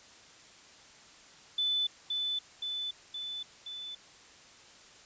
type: tone with echo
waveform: sine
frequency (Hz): 3500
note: A7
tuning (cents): -10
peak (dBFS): -27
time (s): 1.58-1.87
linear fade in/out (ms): 5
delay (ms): 520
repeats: 4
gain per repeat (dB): -3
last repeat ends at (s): 3.95
effects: white hiss -55 dBFS RMS until 5.05 s + resampled to 16000 Hz